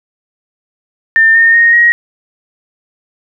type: tone with pitch steps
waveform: sine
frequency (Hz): 1800 / 1829.3 / 1859.2 / 1889.5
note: A6 / A#6 / A#6 / A#6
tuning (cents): +39 / -33 / -5 / +23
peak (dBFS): -4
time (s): 1.16-1.92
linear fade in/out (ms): 0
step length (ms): 190
effects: none